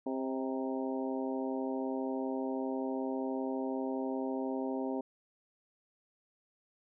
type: harmonic tone with a mistuned harmonic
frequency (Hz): 132.2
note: C3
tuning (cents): +18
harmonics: 2 / 3 / 4 / 5 / 6 / 7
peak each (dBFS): -35 / -39 / -41 / -43 / -45 / -46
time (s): 0.06-5.01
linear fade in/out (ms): 5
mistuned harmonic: 5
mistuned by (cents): -46
effects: none